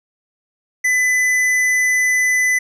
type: tone with hard clipping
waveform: sine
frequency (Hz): 2004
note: B6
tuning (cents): +25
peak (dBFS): -15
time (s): 0.84-2.59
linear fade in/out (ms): 10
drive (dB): 10
effects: none